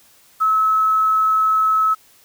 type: tone with quantisation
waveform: sine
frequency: 1294 Hz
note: E6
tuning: 32 cents flat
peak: -13 dBFS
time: 0.4-1.95 s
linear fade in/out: 20 ms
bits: 7
effects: white hiss -52 dBFS RMS until 2.24 s